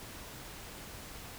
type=silence; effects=pink hiss -47 dBFS RMS until 1.38 s